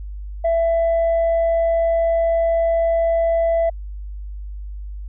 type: tone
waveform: sine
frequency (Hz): 666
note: E5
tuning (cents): +18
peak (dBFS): -13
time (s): 0.44-3.7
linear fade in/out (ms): 10
effects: tanh soft clip ceiling -13 dBFS + added 50 Hz sine -28 dBFS peak until 5.08 s